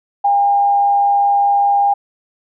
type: tone with frequency modulation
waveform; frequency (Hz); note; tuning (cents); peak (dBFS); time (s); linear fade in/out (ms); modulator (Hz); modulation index
sine; 806; G5; +48; -10; 0.24-1.94; 10; 105; 0.24
effects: none